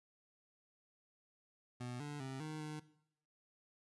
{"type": "tone with pitch steps", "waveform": "25% pulse", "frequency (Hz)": [123.3, 146.5, 133, 154.7, 152.8], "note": ["B2", "D3", "C3", "D#3", "D#3"], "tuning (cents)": [-2, -4, 29, -10, -31], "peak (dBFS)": -39, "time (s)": [1.8, 2.8], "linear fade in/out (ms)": 10, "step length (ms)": 200, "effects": ["noise-tail reverb RT60 0.7 s tail -17 dB re dry", "resampled to 24000 Hz"]}